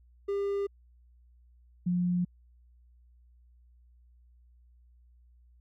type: tone pair in turn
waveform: triangle / sine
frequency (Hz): 400 / 177.67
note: G4 / F3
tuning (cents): +35 / +30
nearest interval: octave + major second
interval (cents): 1405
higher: first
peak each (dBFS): -26 / -25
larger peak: second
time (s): 0.28-0.67 / 1.86-2.25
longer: neither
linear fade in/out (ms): 10
effects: added 60 Hz sine -57 dBFS peak until 5.6 s